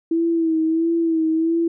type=tone with vibrato; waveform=sine; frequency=326.7 Hz; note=E4; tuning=15 cents flat; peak=-16 dBFS; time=0.11-1.68 s; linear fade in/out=5 ms; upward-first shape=sine; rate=1.5 Hz; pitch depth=44 cents each way; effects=none